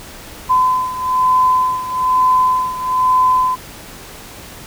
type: beating tone pair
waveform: sine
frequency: 1017 / 1018.1 Hz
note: C6 / C6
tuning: -50 / -48 cents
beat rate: 1.1 Hz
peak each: -13 / -17 dBFS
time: 0.49-3.56 s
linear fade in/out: 20 ms
effects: pink hiss -35 dBFS RMS until 4.66 s